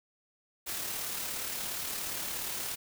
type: noise with amplitude modulation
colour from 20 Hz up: white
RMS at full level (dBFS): -35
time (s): 0.66-2.76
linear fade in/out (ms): 20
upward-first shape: sine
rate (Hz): 37.1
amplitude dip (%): 30
effects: none